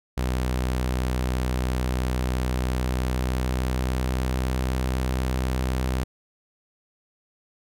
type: tone with pitch glide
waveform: sawtooth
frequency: 63 to 63.95 Hz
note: B1 to C2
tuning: +35 to -39 cents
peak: -19 dBFS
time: 0.17-6.04 s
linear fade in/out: 10 ms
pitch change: +26 cents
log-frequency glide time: 2.76-4.62 s
effects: none